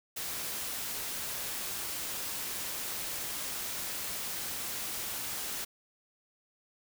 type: noise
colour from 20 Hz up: white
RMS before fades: -37 dBFS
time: 0.16-5.65 s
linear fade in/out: 10 ms
effects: none